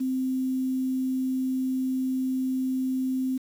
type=tone with quantisation; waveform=sine; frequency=260 Hz; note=C4; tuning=11 cents flat; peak=-24 dBFS; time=0-3.38 s; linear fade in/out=10 ms; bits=8; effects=none